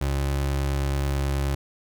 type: tone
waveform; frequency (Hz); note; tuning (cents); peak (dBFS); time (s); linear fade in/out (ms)
30% pulse; 69.3; C#2; 0; -20; 0.01-1.55; 5
effects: none